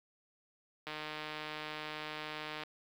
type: click train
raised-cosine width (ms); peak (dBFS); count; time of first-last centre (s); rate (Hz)
0.3; -25; 271; 0.87-2.635; 153
effects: high-pass 150 Hz 12 dB/octave + 9-bit